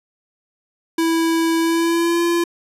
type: tone with pitch glide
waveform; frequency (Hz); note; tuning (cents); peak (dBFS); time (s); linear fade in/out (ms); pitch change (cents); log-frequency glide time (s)
square; 328.9 to 341.9; E4 to F4; -4 to -37; -16; 0.98-2.44; 5; +67; 1.59-2.22
effects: resampled to 32000 Hz

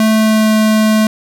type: tone with pitch glide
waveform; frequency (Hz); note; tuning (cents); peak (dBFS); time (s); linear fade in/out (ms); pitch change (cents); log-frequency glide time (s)
square; 218.8 to 216.7; A3 to A3; -9 to -26; -9; 0-1.07; 2; -17; 0.1-0.55
effects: none

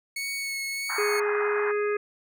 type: tone with vibrato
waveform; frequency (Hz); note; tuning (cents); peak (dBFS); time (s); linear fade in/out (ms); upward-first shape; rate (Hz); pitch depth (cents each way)
sawtooth; 2208; C#7; -7; -26; 0.16-1.2; 5; sine; 1.6; 17
type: band-pass noise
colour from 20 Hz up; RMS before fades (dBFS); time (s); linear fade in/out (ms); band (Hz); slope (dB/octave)
white; -33; 0.89-1.72; 10; 800 to 1800; 48
type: harmonic tone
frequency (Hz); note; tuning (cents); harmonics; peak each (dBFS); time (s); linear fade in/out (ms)
415.3; G#4; 0; 1 / 3 / 4 / 5 / 6; -24 / -34 / -36 / -38 / -40; 0.98-1.97; 5
effects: none

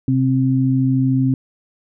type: tone pair together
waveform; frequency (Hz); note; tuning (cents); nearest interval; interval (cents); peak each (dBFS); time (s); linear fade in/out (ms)
sine; 130.1 / 263.7; C3 / C4; -9 / +14; octave; 1223; -16; 0.08-1.34; 2
effects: none

